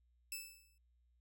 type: tone with exponential decay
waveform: 10% pulse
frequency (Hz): 2632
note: E7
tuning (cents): -3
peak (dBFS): -31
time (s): 0.32-0.78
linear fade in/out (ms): 2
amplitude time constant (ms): 100
effects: added 60 Hz sine -70 dBFS peak until 1.2 s